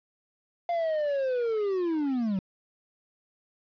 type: linear sweep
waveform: triangle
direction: down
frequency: 698.5 to 183 Hz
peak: -23 dBFS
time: 0.69-2.39 s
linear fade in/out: 2 ms
effects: resampled to 11025 Hz + 9-bit